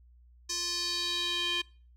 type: tone with band-pass filter sweep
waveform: square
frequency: 349.2 Hz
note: F4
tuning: in tune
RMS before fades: -32 dBFS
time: 0.49-1.62 s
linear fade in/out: 10 ms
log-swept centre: 5700 to 3000 Hz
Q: 3.9
effects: noise-tail reverb RT60 0.4 s tail -24 dB re dry + added 60 Hz sine -55 dBFS peak until 1.96 s